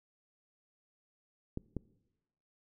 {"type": "clicks", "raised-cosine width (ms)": 3, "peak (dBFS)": -23, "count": 2, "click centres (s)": [1.574, 1.767], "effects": ["noise-tail reverb RT60 1.0 s tail -22 dB re dry"]}